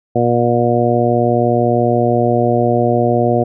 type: harmonic tone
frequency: 119.6 Hz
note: A#2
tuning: 45 cents sharp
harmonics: 1 / 2 / 3 / 4 / 5 / 6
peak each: -18 / -18 / -18 / -18 / -18 / -18 dBFS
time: 0.15-3.44 s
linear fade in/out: 10 ms
effects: none